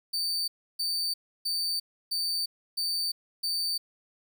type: tone bursts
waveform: 40% pulse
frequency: 4585 Hz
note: D8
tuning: 42 cents flat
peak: -26 dBFS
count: 6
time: 0.13-3.78 s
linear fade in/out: 10 ms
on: 350 ms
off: 310 ms
effects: none